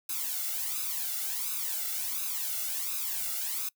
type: noise with flanger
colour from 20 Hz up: blue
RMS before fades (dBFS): -33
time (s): 0.09-3.69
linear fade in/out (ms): 5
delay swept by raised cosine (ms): 0.78 to 1.46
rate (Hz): 1.4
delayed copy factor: +0.9
effects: noise-tail reverb RT60 0.1 s tail -23 dB re dry